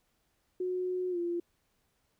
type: tone with pitch glide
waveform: sine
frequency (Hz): 365.3 to 345.4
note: F#4 to F4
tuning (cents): -22 to -19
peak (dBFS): -30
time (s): 0.6-1.4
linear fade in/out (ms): 5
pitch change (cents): -97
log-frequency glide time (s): 1.1-1.18
effects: pink hiss -75 dBFS RMS until 2.19 s